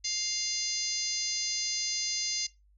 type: harmonic tone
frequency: 698.5 Hz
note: F5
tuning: in tune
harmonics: 3 / 4 / 5 / 6 / 7 / 8 / 9 / 10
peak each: -42 / -43 / -44 / -38 / -34 / -43 / -34 / -45 dBFS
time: 0.04-2.47 s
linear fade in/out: 10 ms
effects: noise-tail reverb RT60 0.2 s tail -18 dB re dry + added 50 Hz sine -60 dBFS peak until 2.77 s